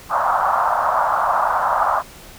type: band-pass noise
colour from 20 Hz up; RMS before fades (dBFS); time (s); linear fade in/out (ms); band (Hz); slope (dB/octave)
white; -18; 0.09-2.03; 50; 640 to 1300; 48
effects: pink hiss -41 dBFS RMS until 2.38 s